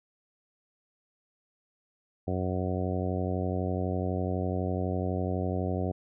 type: harmonic tone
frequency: 92 Hz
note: F#2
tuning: 9 cents flat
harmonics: 1 / 2 / 3 / 4 / 5 / 6 / 7 / 8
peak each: -31 / -34 / -36 / -37 / -38 / -39 / -39 / -40 dBFS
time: 2.27-5.92 s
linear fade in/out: 10 ms
effects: none